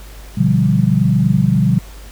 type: chord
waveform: sine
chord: G dominant seventh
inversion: first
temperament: equal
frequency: 123.47 / 146.83 / 174.61 / 196 Hz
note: B2 / D3 / F3 / G3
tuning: 0 / 0 / 0 / 0 cents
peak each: -16 dBFS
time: 0.37-1.79 s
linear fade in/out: 10 ms
effects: added 50 Hz sine -33 dBFS peak until 2.11 s + pink hiss -41 dBFS RMS until 2.11 s